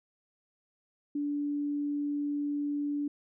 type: tone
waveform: sine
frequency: 290 Hz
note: D4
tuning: 22 cents flat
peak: -29 dBFS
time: 1.15-3.08 s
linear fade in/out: 5 ms
effects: none